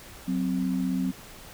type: tone pair together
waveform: sine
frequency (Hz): 185 / 260.5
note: F#3 / C4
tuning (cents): 0 / -7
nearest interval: tritone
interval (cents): 593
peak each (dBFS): -27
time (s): 0.27-1.12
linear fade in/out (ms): 20
effects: pink hiss -46 dBFS RMS until 1.53 s